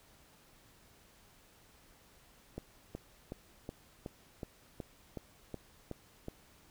click train, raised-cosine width 2 ms, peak -27 dBFS, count 11, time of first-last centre 2.58-6.284 s, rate 2.7 Hz, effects pink hiss -63 dBFS RMS until 6.7 s

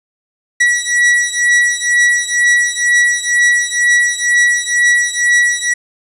45% pulse beating tone pair, 1935 / 1937.1 Hz, B6 / B6, -36 / -34 cents, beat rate 2.1 Hz, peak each -13 dBFS, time 0.6-5.74 s, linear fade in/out 10 ms, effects resampled to 24000 Hz + 7-bit

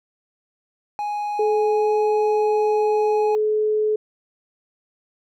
triangle tone with pitch glide, 830.6 to 835.9 Hz, G#5 to G#5, 0 to +11 cents, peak -21 dBFS, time 0.99-3.35 s, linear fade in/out 0 ms, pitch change +11 cents, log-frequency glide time 1.71-1.93 s
sine tone, 428.2 Hz, A4, 47 cents flat, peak -17 dBFS, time 1.39-3.96 s, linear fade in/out 5 ms
effects none

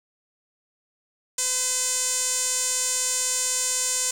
sawtooth tone with band-pass filter, 508 Hz, B4, 49 cents sharp, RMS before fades -25 dBFS, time 1.38-4.11 s, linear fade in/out 5 ms, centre 7500 Hz, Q 3.9, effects 7-bit

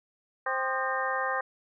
harmonic tone with a mistuned harmonic, 262.5 Hz, C4, 6 cents sharp, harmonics 2 / 3 / 4 / 5 / 6 / 7, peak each -34 / -34 / -34 / -34 / -34 / -34 dBFS, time 0.46-1.41 s, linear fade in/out 5 ms, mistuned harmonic 5, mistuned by -120 cents, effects none

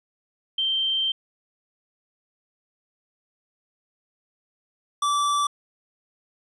sine / square tone pair in turn, 3136 / 1161.2 Hz, G7 / D6, 0 / -20 cents, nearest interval octave + perfect fourth, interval 1720 cents, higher first, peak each -21 dBFS, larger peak neither, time 0.58-1.12 / 5.02-5.47 s, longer first, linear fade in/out 5 ms, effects resampled to 24000 Hz

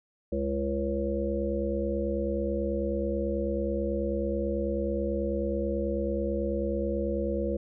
harmonic tone with a mistuned harmonic, 69.2 Hz, C#2, 2 cents flat, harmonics 1 / 3 / 5 / 7 / 8, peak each -33 / -33 / -33 / -33 / -33 dBFS, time 0.32-7.57 s, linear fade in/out 5 ms, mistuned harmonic 5, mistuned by -28 cents, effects none

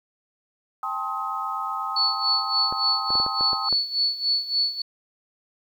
sine chord, A half-diminished seventh, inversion third, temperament just, 792 / 880 / 1056 / 1267.2 Hz, G5 / A5 / C6 / Eb6, +18 / 0 / +16 / +31 cents, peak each -33 / -34 / -33 / -28 dBFS, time 0.83-3.69 s, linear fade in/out 2 ms
sine tone with tremolo, 4435 Hz, C#8, in tune, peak -18 dBFS, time 1.96-4.82 s, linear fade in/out 5 ms, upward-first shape sine, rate 3.5 Hz, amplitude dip 80%
clicks, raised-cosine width 1 ms, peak -18 dBFS, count 8, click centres 2.725 / 3.105 / 3.154 / 3.2 / 3.264 / 3.409 / 3.531 / 3.727 s
effects 9-bit

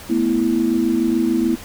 sine chord, A suspended second, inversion none, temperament equal, 220 / 246.9 / 329.6 Hz, A3 / B3 / E4, 0 / 0 / 0 cents, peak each -22 / -19 / -18 dBFS, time 0.09-1.56 s, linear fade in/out 20 ms, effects pink hiss -37 dBFS RMS until 1.64 s

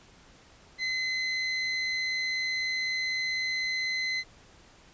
30% pulse tone, 2044 Hz, C7, 41 cents flat, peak -25 dBFS, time 0.78-4.24 s, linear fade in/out 50 ms, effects pink hiss -56 dBFS RMS until 4.93 s + resampled to 16000 Hz

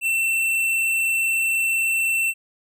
sine tone with tanh clipping, 2689 Hz, E7, 34 cents sharp, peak -20 dBFS, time 0.01-2.34 s, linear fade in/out 50 ms, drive 17 dB, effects none

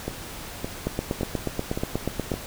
two click trains, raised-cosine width 2 ms, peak -11 / -14 dBFS, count 13 / 5, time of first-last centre 0.87-2.318 / 0.08-2.34 s, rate 8.29 / 1.77 Hz, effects pink hiss -38 dBFS RMS until 2.46 s

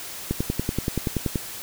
click train, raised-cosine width 3 ms, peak -10 dBFS, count 12, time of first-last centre 0.31-1.358 s, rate 10.5 Hz, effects white hiss -36 dBFS RMS until 1.62 s

